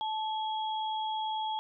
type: tone pair together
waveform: sine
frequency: 871 / 3312 Hz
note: A5 / G#7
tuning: -18 / -5 cents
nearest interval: octave + major seventh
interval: 2313 cents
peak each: -31 / -39 dBFS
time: 0.01-1.59 s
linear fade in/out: 0 ms
effects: none